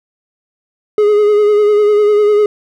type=tone with vibrato; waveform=triangle; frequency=417.8 Hz; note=G#4; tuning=10 cents sharp; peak=-5 dBFS; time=0.98-2.46 s; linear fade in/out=2 ms; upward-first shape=sine; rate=10 Hz; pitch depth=30 cents each way; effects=none